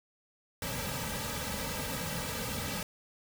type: noise with comb filter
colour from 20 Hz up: pink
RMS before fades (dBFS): -36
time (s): 0.62-2.83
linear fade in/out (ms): 2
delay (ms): 2.8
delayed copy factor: -1
effects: none